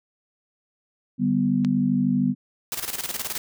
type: chord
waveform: sine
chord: G major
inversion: second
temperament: equal with one note detuned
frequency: 146.83 / 194.08 / 246.9 Hz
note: D3 / G3 / B3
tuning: 0 / -17 / 0 cents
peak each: -27 / -23 / -21 dBFS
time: 1.18-2.35 s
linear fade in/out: 50 ms
type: click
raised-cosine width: 0.2 ms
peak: -17 dBFS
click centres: 1.648 s
type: noise with tremolo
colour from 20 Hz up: white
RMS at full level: -28 dBFS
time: 2.72-3.38 s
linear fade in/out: 0 ms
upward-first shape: square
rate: 19 Hz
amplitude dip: 70%
effects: none